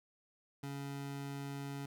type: tone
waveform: 25% pulse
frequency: 140 Hz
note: C#3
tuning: 18 cents sharp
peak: -37 dBFS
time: 0.63-1.86 s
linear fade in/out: 5 ms
effects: none